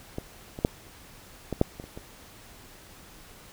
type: clicks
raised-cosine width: 2 ms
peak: -18 / -23 / -7 / -16 / -6 / -24 / -29 / -25 dBFS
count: 8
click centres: 0.184 / 0.589 / 0.649 / 1.527 / 1.614 / 1.799 / 1.84 / 1.975 s
effects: pink hiss -50 dBFS RMS until 3.52 s